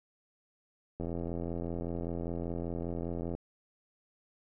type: click train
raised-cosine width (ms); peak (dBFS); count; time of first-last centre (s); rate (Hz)
2; -24; 201; 1-3.35; 85.1
effects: none